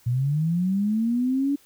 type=linear sweep; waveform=sine; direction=up; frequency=116.54 to 286.8 Hz; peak=-20 dBFS; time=0.06-1.56 s; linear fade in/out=10 ms; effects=white hiss -57 dBFS RMS until 1.65 s